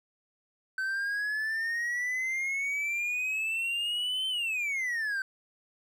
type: exponential two-way sweep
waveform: triangle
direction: up then down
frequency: 1528 to 3100 to 1528 Hz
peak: -27 dBFS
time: 0.78-5.22 s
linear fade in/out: 2 ms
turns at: 4.28 s
effects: none